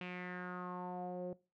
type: tone with low-pass filter sweep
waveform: sawtooth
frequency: 180.2 Hz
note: F#3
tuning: 45 cents flat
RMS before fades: -43 dBFS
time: 0.01-1.33 s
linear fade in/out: 2 ms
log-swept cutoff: 2700 to 490 Hz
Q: 4.8
effects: noise-tail reverb RT60 0.3 s tail -21 dB re dry